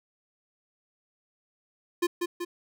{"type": "tone with echo", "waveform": "square", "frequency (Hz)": 349.2, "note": "F4", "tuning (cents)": 0, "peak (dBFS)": -23, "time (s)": [2.02, 2.07], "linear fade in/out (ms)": 10, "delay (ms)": 190, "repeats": 2, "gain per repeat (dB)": -4, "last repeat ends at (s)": 2.45, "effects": []}